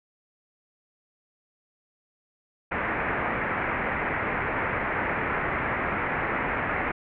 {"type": "low-pass noise", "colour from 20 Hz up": "white", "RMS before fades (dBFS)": -28, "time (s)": [2.71, 6.92], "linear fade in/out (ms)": 10, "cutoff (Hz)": 2200, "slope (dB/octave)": 48, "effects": []}